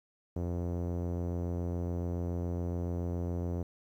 sawtooth tone with low-pass filter, 87.1 Hz, F2, 4 cents flat, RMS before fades -34 dBFS, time 0.36-3.63 s, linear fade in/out 5 ms, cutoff 530 Hz, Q 1.2, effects 11-bit

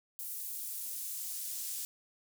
pink noise with high-pass filter sweep, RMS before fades -40 dBFS, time 0.19-1.85 s, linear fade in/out 0 ms, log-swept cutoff 11000 to 6900 Hz, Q 0.74, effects none

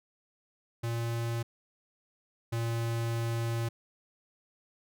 square tone pair in turn, 116.54 / 115.8 Hz, A#2 / A#2, 0 / -11 cents, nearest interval unison, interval 11 cents, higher first, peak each -31 / -30 dBFS, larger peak second, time 0.83-1.43 / 2.52-3.69 s, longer second, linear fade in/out 10 ms, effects none

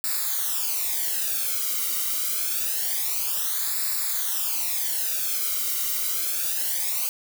blue noise with flanger, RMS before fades -26 dBFS, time 0.04-7.09 s, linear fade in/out 0 ms, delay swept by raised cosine 0.32 to 1.18 ms, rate 0.26 Hz, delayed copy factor -0.85, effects none

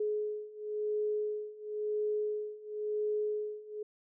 sine beating tone pair, 422 / 422.96 Hz, G#4 / G#4, +28 / +32 cents, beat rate 0.96 Hz, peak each -36 / -34 dBFS, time 0-3.83 s, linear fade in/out 5 ms, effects none

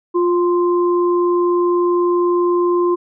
sine tone pair together, 351.8 / 1044 Hz, F4 / C6, +13 / -4 cents, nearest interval octave + perfect fifth, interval 1883 cents, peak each -13 / -21 dBFS, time 0.14-2.96 s, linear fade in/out 20 ms, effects none

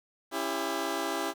15% pulse chord, C# diminished, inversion none, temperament just, 277.2 / 332.6 / 399.1 Hz, C#4 / E4 / G4, 0 / +16 / +31 cents, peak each -30 / -27 / -28 dBFS, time 0.31-1.34 s, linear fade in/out 50 ms, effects 10-bit

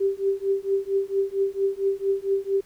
sine tone with tremolo, 392 Hz, G4, in tune, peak -17 dBFS, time 0-2.61 s, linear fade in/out 10 ms, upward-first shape triangle, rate 4.4 Hz, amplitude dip 100%, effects pink hiss -57 dBFS RMS until 2.65 s

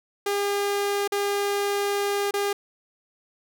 sawtooth tone with dropouts, 404 Hz, G#4, 48 cents flat, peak -19 dBFS, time 0.26-2.53 s, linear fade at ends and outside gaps 5 ms, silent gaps 1.077-1.12 / 2.31-2.338 s, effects none

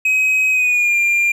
triangle tone with pitch glide, 2534 to 2393 Hz, D#7 to D7, +31 to +32 cents, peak -11 dBFS, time 0.05-1.32 s, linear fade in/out 5 ms, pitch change -99 cents, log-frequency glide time 0.51-0.95 s, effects none

